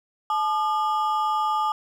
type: ring-modulated tone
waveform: triangle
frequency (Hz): 1036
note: C6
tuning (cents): -17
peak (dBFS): -16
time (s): 0.3-1.72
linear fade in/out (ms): 2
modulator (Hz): 175
effects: none